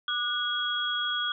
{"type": "tone cluster", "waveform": "sine", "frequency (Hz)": [1201, 1464, 3316], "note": ["D6", "F#6", "G#7"], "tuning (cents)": [38, -19, -3], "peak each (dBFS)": [-34, -31, -29], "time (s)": [0.08, 1.32], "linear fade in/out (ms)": 2, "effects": []}